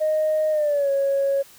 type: tone with pitch glide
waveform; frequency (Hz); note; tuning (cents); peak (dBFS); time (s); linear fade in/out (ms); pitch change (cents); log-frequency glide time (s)
sine; 620 to 552.4; D#5 to C#5; -6 to -6; -17; 0-1.43; 20; -200; 0.51-0.9
effects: tanh soft clip ceiling -14 dBFS + white hiss -49 dBFS RMS until 1.58 s